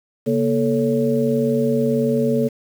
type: tone cluster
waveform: sine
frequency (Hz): 137.7 / 236 / 439.2 / 560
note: C#3 / A#3 / A4 / C#5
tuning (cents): -11 / +22 / -3 / +18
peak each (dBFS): -25 / -19 / -20 / -24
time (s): 0.26-2.49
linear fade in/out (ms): 20
effects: 7-bit